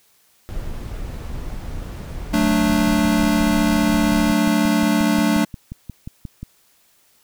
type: noise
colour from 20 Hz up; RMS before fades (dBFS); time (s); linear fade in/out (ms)
brown; -29; 0.49-4.32; 0
type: chord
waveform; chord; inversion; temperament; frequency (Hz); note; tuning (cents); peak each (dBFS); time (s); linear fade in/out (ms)
square; D major; first; equal; 185 / 220 / 293.7; F#3 / A3 / D4; 0 / 0 / 0; -23 / -19 / -20; 2.33-5.45; 10
type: click train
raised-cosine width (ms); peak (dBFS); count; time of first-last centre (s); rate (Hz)
5; -18; 22; 2.7-6.43; 5.63
effects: white hiss -58 dBFS RMS until 7.23 s